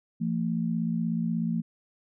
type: tone pair together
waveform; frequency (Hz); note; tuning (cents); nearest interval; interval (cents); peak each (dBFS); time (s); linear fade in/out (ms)
sine; 170 / 226.5; F3 / A#3; -46 / -50; perfect fourth; 496; -28; 0.2-1.62; 20
effects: none